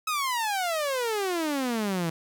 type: exponential sweep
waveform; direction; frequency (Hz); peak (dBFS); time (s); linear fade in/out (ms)
sawtooth; down; 1292 to 160.2; -22; 0.07-2.1; 5
effects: none